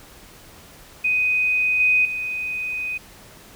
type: tone with level steps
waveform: sine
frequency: 2500 Hz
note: D#7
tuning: 8 cents sharp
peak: -17 / -14 / -24 dBFS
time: 1.04-2.98 s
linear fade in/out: 10 ms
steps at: 1.8 / 2.05 s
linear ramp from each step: 2 ms
effects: pink hiss -46 dBFS RMS until 3.55 s